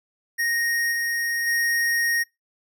square tone with level steps, 1864.7 Hz, A#6, in tune, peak -22 / -24 / -21 dBFS, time 0.38-2.24 s, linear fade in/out 20 ms, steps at 0.91 / 1.46 s, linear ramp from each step 20 ms, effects noise-tail reverb RT60 0.2 s tail -24 dB re dry

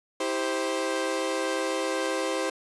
sawtooth chord, C major, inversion first, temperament equal with one note detuned, 324.2 / 392 / 523.3 Hz, E4 / G4 / C5, -29 / 0 / 0 cents, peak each -28 / -28 / -25 dBFS, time 0.2-2.5 s, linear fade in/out 5 ms, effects resampled to 24000 Hz

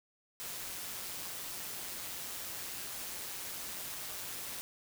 white noise with amplitude modulation, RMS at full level -40 dBFS, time 0.4-4.61 s, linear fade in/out 0 ms, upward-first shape sine, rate 184 Hz, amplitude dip 45%, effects none

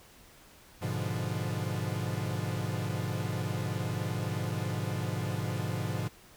45% pulse chord, G# diminished seventh, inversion none, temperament equal, 103.83 / 123.47 / 146.83 / 174.61 Hz, G#2 / B2 / D3 / F3, 0 / 0 / 0 / 0 cents, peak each -35 / -36 / -38 / -38 dBFS, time 0.81-6.09 s, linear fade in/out 20 ms, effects pink hiss -56 dBFS RMS until 6.36 s

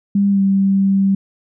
sine tone with pitch glide, 200 to 195.09 Hz, G3 to G3, +35 to -8 cents, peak -11 dBFS, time 0.15-1.15 s, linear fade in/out 5 ms, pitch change -43 cents, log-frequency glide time 0.3-0.41 s, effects none

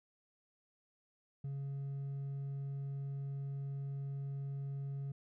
sine tone with hard clipping, 138.59 Hz, C#3, in tune, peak -39 dBFS, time 1.44-5.12 s, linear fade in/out 5 ms, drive 2 dB, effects none

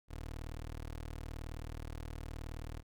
20% pulse tone, 39.03 Hz, D#1, 6 cents sharp, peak -37 dBFS, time 0.08-2.83 s, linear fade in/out 50 ms, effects none

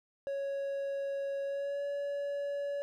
triangle tone with pitch glide, 554.4 to 568 Hz, C#5 to C#5, 0 to +42 cents, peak -31 dBFS, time 0.27-2.82 s, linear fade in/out 0 ms, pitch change +42 cents, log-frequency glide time 1.44-1.84 s, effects none

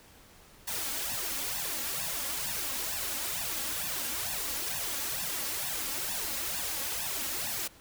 white noise with flanger, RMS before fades -34 dBFS, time 0.67-7.68 s, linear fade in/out 10 ms, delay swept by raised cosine 1.1 to 3.7 ms, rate 2.2 Hz, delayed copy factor +1, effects pink hiss -56 dBFS RMS until 7.8 s

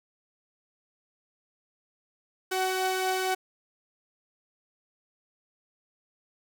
sawtooth tone pair together, 373.8 / 751.9 Hz, F#4 / F#5, +18 / +28 cents, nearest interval octave, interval 1210 cents, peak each -25 / -25 dBFS, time 2.51-3.35 s, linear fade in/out 10 ms, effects 9-bit

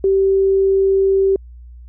sine tone, 387.8 Hz, G4, 19 cents flat, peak -11 dBFS, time 0.04-1.36 s, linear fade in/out 2 ms, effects added 60 Hz sine -35 dBFS peak until 1.88 s

